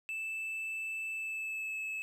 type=tone with pitch glide; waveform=triangle; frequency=2637 to 2599 Hz; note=E7 to E7; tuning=0 to -25 cents; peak=-34 dBFS; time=0.09-2.02 s; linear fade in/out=0 ms; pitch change=-25 cents; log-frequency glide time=1.12-1.78 s; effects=none